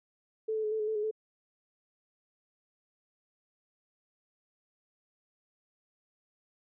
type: tone with pitch steps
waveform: sine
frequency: 438.7 / 435.7 / 426.4 / 438.4 / 425 / 438.2 / 419.8 / 435.1 Hz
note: A4 / A4 / G#4 / A4 / G#4 / A4 / G#4 / A4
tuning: -5 / -17 / +46 / -6 / +40 / -7 / +19 / -19 cents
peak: -29 dBFS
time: 0.48-1.112 s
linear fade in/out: 10 ms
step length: 79 ms
effects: none